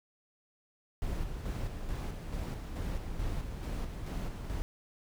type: noise with tremolo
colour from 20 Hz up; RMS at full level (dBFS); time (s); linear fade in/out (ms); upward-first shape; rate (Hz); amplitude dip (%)
brown; -35; 1.02-4.62; 0; square; 2.3; 40
effects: none